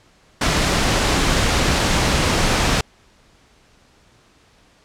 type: noise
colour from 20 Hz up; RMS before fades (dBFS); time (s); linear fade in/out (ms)
pink; -17; 0.41-2.81; 5
effects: pink hiss -54 dBFS RMS until 4.84 s + low-pass 7000 Hz 12 dB/octave